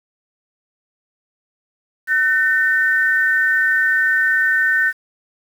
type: tone pair together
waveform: sine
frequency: 1516 / 1814.4 Hz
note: F#6 / A#6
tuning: +42 / -47 cents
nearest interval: minor third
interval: 311 cents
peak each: -16 dBFS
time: 2.07-4.93 s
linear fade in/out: 50 ms
effects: 7-bit